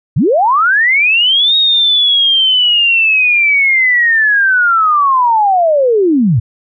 sine linear two-way sweep, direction up then down, 98 to 3769 to 98 Hz, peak -7 dBFS, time 0.16-6.4 s, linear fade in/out 10 ms, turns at 1.56 s, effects none

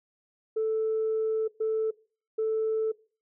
sine tone bursts at uneven times, 440 Hz, A4, in tune, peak -23 dBFS, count 3, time 0.56-1.48 / 1.6-1.91 / 2.38-2.92 s, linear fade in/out 10 ms, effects noise-tail reverb RT60 0.4 s tail -22 dB re dry + tanh soft clip ceiling -21 dBFS

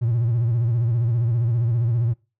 triangle tone with vibrato, 117.1 Hz, A#2, 8 cents sharp, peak -15 dBFS, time 0.01-2.14 s, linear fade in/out 20 ms, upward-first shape sine, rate 15 Hz, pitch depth 94 cents each way, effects noise-tail reverb RT60 0.3 s tail -25 dB re dry + tanh soft clip ceiling -12 dBFS

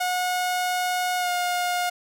sawtooth tone with pitch glide, 726 to 713.9 Hz, F#5 to F5, -33 to +38 cents, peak -19 dBFS, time 0-1.9 s, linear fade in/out 10 ms, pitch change -29 cents, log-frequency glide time 1.18-1.29 s, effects none

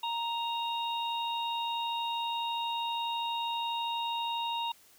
harmonic tone, 932.3 Hz, A#5, in tune, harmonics 1 / 3 / 4, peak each -32 / -39 / -38 dBFS, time 0.03-4.72 s, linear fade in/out 5 ms, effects white hiss -60 dBFS RMS until 4.98 s

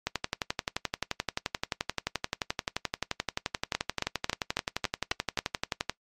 two click trains, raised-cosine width 0.2 ms, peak -9 / -10 dBFS, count 7 / 68, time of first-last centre 3.75-5.389 / 0.07-5.896 s, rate 3.66 / 11.5 Hz, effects noise-tail reverb RT60 0.1 s tail -20 dB re dry + MP3 64 kbps

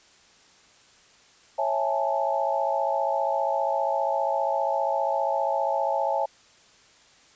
sine chord, A major seventh, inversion first, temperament just, 550 / 660 / 825 / 880 Hz, C#5 / E5 / G#5 / A5, -14 / +2 / -12 / 0 cents, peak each -28 dBFS, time 1.58-6.26 s, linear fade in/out 10 ms, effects white hiss -56 dBFS RMS until 7.35 s + resampled to 16000 Hz

